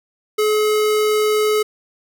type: tone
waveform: square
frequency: 426.2 Hz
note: G#4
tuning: 45 cents sharp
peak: -15 dBFS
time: 0.38-1.63 s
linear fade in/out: 10 ms
effects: none